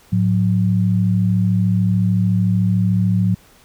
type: tone pair together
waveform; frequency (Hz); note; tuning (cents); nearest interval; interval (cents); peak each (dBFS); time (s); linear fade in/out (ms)
sine; 107.98 / 181.6; A2 / F#3; -32 / -32; major sixth; 900; -16; 0.12-3.35; 10
effects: pink hiss -50 dBFS RMS until 3.64 s